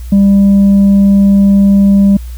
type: tone with tanh clipping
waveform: triangle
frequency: 198.4 Hz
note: G3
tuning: 21 cents sharp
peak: -4 dBFS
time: 0.12-2.17 s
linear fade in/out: 5 ms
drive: 7 dB
effects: added 60 Hz sine -21 dBFS peak until 2.37 s + white hiss -41 dBFS RMS until 2.37 s